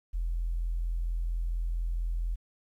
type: tone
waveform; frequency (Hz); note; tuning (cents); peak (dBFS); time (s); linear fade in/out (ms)
sine; 42.18; E1; +41; -27; 0.13-2.36; 20
effects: tanh soft clip ceiling -23 dBFS + 11-bit